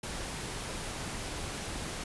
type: noise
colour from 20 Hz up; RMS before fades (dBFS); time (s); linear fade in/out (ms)
pink; -38; 0.03-2.04; 5
effects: resampled to 24000 Hz